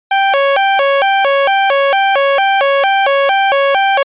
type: tone with vibrato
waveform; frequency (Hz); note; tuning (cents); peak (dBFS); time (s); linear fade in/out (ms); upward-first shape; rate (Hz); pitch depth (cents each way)
sawtooth; 659.3; E5; 0; -5; 0.11-4.03; 5; square; 2.2; 300
effects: resampled to 8000 Hz